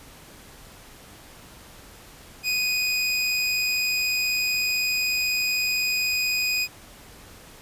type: tone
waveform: 25% pulse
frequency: 2489 Hz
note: D#7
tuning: in tune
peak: -18 dBFS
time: 2.43-6.68 s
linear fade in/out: 50 ms
effects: pink hiss -47 dBFS RMS until 7.61 s + resampled to 32000 Hz